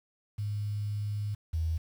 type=tone pair in turn; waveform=sine; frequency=103.83 / 80.94 Hz; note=G#2 / E2; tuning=0 / -31 cents; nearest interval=major third; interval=431 cents; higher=first; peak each=-30 / -27 dBFS; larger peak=second; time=0.38-1.35 / 1.53-1.78 s; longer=first; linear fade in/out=10 ms; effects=9-bit